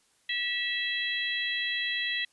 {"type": "harmonic tone with a mistuned harmonic", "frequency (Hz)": 659.3, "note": "E5", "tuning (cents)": 0, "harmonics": [3, 4, 5, 6], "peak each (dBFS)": [-31, -36, -33, -37], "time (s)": [0.29, 2.25], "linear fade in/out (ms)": 5, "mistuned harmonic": 3, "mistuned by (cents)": -29, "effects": ["white hiss -67 dBFS RMS until 2.32 s", "resampled to 24000 Hz"]}